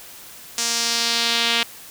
sawtooth tone with band-pass filter sweep, 233.1 Hz, A#3, in tune, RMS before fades -21 dBFS, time 0.58-1.63 s, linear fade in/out 2 ms, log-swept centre 6400 to 3200 Hz, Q 2, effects white hiss -41 dBFS RMS until 1.9 s

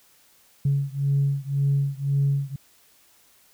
sine beating tone pair, 139 / 140.9 Hz, C#3 / C#3, +5 / +29 cents, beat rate 1.9 Hz, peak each -22 / -23 dBFS, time 0.65-2.56 s, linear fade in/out 5 ms, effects tanh soft clip ceiling -14 dBFS + white hiss -58 dBFS RMS until 3.53 s

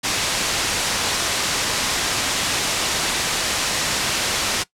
white low-pass noise, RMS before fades -22 dBFS, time 0.03-4.64 s, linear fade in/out 20 ms, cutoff 6500 Hz, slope 12 dB/octave, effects noise-tail reverb RT60 0.1 s tail -19 dB re dry + low-pass 12000 Hz 12 dB/octave

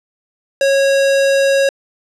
square tone, 549 Hz, C#5, 17 cents flat, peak -11 dBFS, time 0.61-1.69 s, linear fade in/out 2 ms, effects low-pass 8000 Hz 12 dB/octave

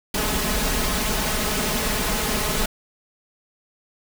pink noise with comb filter, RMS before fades -23 dBFS, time 0.14-2.66 s, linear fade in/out 5 ms, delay 4.7 ms, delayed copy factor +0.7, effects none

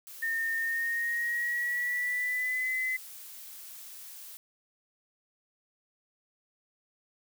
blue noise, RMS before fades -46 dBFS, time 0.07-4.37 s, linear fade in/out 0 ms
sine tone with pitch glide, 1825 to 2025 Hz, A#6 to B6, -37 to +43 cents, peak -28 dBFS, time 0.22-2.97 s, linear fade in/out 10 ms, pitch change +180 cents, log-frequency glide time 0.59-2.68 s
effects none

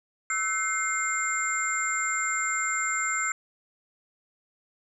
sine tone cluster, 1308 / 1512 / 2110 / 7340 Hz, E6 / F#6 / C7 / A#8, -14 / +37 / +14 / -28 cents, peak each -31 / -32 / -30 / -30 dBFS, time 0.3-3.32 s, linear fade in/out 2 ms, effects none

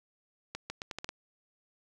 accelerating click train, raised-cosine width 0.2 ms, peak -20 dBFS, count 7, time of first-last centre 0.55-1.091 s, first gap 150 ms, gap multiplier 0.79, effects none

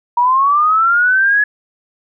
sine linear sweep, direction up, 946 to 1700 Hz, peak -9 dBFS, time 0.17-1.44 s, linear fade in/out 5 ms, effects none

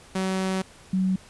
sawtooth / sine tone pair in turn, 189 / 187.69 Hz, F#3 / F#3, +37 / +25 cents, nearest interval unison, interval 12 cents, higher first, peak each -20 dBFS, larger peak neither, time 0.15-0.62 / 0.93-1.16 s, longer first, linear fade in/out 5 ms, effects pink hiss -50 dBFS RMS until 1.29 s + resampled to 24000 Hz

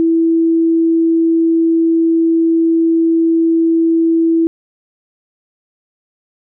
sine tone, 329.2 Hz, E4, 2 cents flat, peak -9 dBFS, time 0-4.47 s, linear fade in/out 0 ms, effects none

